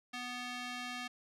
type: tone with band-pass filter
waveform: square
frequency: 246.9 Hz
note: B3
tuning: in tune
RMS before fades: -42 dBFS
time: 0.13-1.08 s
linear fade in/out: 10 ms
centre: 2700 Hz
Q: 0.86
effects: resampled to 32000 Hz